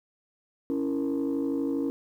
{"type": "chord", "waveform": "sine", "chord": "A# diminished", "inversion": "first", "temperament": "equal", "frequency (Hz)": [277.2, 329.6, 466.2], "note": ["C#4", "E4", "A#4"], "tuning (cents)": [0, 0, 0], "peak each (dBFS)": [-26, -30, -32], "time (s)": [0.7, 1.9], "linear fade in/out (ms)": 0, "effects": ["tanh soft clip ceiling -21 dBFS", "10-bit"]}